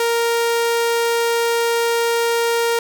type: tone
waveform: sawtooth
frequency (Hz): 466.2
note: A#4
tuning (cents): 0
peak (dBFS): -12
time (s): 0-2.79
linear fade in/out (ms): 2
effects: none